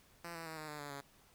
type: tone with pitch steps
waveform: 5% pulse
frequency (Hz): 170.3 / 164.88 / 159.63 / 154.55 / 149.63 / 144.87 / 140.26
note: F3 / E3 / D#3 / D#3 / D3 / D3 / C#3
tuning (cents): -43 / +1 / +45 / -11 / +33 / -23 / +21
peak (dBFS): -33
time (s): 0.24-1.01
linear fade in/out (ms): 5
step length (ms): 110
effects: pink hiss -66 dBFS RMS until 1.34 s